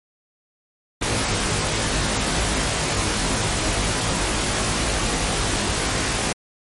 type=noise with comb filter; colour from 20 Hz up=pink; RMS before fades=-22 dBFS; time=1.01-6.33 s; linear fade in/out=10 ms; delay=19 ms; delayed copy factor=+1; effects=MP3 48 kbps